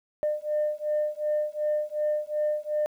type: beating tone pair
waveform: sine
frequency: 601 / 603.7 Hz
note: D5 / D5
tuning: +40 / +48 cents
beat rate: 2.7 Hz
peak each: -27 dBFS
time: 0.23-2.86 s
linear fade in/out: 0 ms
effects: tanh soft clip ceiling -19 dBFS + 10-bit